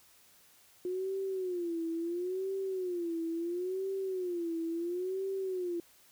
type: tone with vibrato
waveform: sine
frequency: 357.2 Hz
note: F4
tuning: 39 cents sharp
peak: -32 dBFS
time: 0.85-5.8 s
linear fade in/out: 2 ms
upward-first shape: sine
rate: 0.73 Hz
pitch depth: 140 cents each way
effects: white hiss -62 dBFS RMS until 6.11 s